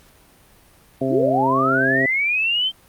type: harmonic tone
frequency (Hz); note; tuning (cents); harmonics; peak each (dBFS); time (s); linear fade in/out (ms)
132.8; C3; +26; 1 / 2 / 3 / 4 / 5; -28 / -22 / -25 / -27 / -25; 1.01-2.06; 5
type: linear sweep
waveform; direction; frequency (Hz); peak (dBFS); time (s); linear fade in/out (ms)
sine; up; 261.6 to 3152; -17; 1.09-2.72; 50
effects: pink hiss -52 dBFS RMS until 2.88 s + Opus 48 kbps